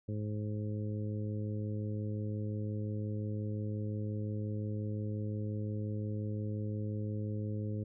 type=harmonic tone; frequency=105.7 Hz; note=G#2; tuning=31 cents sharp; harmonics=1 / 2 / 3 / 4 / 5; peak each=-35 / -41 / -45 / -47 / -49 dBFS; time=0.08-7.84 s; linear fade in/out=10 ms; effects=none